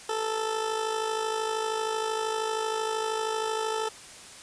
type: tone with amplitude modulation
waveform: 20% pulse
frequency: 440 Hz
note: A4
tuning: in tune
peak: -20 dBFS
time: 0.09-3.89 s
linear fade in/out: 5 ms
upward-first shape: sine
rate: 52.9 Hz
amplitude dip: 55%
effects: white hiss -46 dBFS RMS until 4.42 s + resampled to 22050 Hz